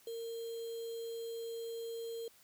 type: tone with sample-and-hold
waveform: sine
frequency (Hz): 459.5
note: A#4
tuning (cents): -25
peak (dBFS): -39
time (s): 0.07-2.28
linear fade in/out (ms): 2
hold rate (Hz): 3675
effects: white hiss -64 dBFS RMS until 2.43 s